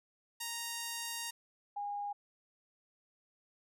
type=tone pair in turn; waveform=5% pulse / sine; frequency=932.3 / 816.2 Hz; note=A#5 / G#5; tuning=0 / -30 cents; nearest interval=major second; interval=230 cents; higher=first; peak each=-26 / -36 dBFS; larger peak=first; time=0.4-1.31 / 1.76-2.13 s; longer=first; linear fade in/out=10 ms; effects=none